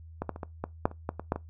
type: clicks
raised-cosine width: 1 ms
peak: -17 / -17 / -27 / -21 / -17 / -9 / -30 / -16 / -21 / -12 / -20 dBFS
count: 11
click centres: 0.22 / 0.293 / 0.361 / 0.432 / 0.64 / 0.855 / 0.914 / 1.091 / 1.196 / 1.321 / 1.36 s
effects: noise-tail reverb RT60 0.2 s tail -22 dB re dry + added 81 Hz sine -45 dBFS peak until 1.49 s